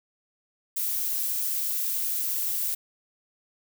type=noise; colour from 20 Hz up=violet; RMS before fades=-28 dBFS; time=0.76-2.75 s; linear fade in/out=10 ms; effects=none